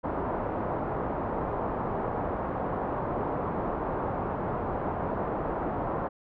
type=low-pass noise; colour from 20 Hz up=white; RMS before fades=-31 dBFS; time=0.03-6.09 s; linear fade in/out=20 ms; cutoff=1000 Hz; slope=24 dB/octave; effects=none